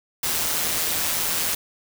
white noise with amplitude modulation, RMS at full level -22 dBFS, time 0.23-1.55 s, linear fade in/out 5 ms, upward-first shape sine, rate 163 Hz, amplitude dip 45%, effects none

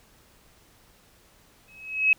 sine tone with exponential growth, 2564 Hz, E7, 49 cents flat, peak -13 dBFS, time 1.68-2.13 s, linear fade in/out 2 ms, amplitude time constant 96 ms, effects pink hiss -58 dBFS RMS until 2.18 s

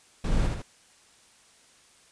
brown noise with echo, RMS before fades -26 dBFS, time 0.24-0.47 s, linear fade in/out 5 ms, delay 76 ms, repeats 2, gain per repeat -3 dB, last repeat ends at 0.622 s, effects white hiss -58 dBFS RMS until 2.11 s + resampled to 22050 Hz

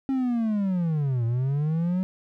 triangle linear two-way sweep, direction down then up, 271.9 to 113.5 to 188.6 Hz, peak -20 dBFS, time 0.09-2.03 s, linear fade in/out 0 ms, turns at 1.25 s, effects none

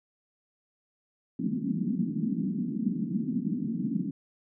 pink band-pass noise, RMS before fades -30 dBFS, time 1.39-4.11 s, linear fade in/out 5 ms, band 170 to 280 Hz, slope 48 dB/octave, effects none

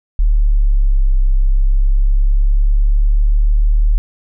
sine linear two-way sweep, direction down then up, 37.83 to 32.7 to 37.83 Hz, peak -8 dBFS, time 0.19-3.98 s, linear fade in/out 0 ms, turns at 1.15 s, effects none

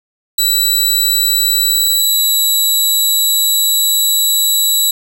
15% pulse tone with pitch glide, 3951 to 3917 Hz, B7 to B7, 0 to -15 cents, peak -4 dBFS, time 0.38-4.91 s, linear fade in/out 5 ms, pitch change -15 cents, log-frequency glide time 1.64-2.43 s, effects none

